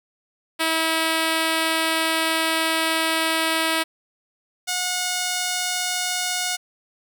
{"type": "tone pair in turn", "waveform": "5% pulse", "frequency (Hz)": [323.2, 725.6], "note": ["E4", "F#5"], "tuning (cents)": [-34, -34], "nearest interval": "octave + major second", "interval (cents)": 1400, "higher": "second", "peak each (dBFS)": [-8, -11], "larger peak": "first", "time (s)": [[0.59, 3.84], [4.67, 6.57]], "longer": "first", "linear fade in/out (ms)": 20, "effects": []}